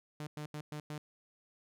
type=tone bursts at uneven times; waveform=sawtooth; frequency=150 Hz; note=D3; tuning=37 cents sharp; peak=-36 dBFS; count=5; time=0.2-0.27 / 0.37-0.46 / 0.54-0.61 / 0.72-0.8 / 0.9-0.98 s; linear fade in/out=2 ms; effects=low-pass 12000 Hz 12 dB/octave